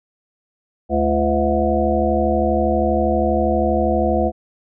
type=harmonic tone with a mistuned harmonic; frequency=72.5 Hz; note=D2; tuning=22 cents flat; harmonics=1 / 3 / 5 / 7 / 9 / 10; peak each=-22 / -22 / -22 / -22 / -22 / -22 dBFS; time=0.89-4.32 s; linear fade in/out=50 ms; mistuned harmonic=5; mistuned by=-110 cents; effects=none